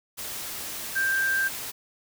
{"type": "tone in noise", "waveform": "sine", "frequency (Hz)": 1579, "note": "G6", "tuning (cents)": 12, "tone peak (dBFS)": -22, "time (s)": [0.95, 1.49], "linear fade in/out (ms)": 20, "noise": "white", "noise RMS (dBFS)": -35, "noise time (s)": [0.17, 1.72], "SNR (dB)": 10, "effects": []}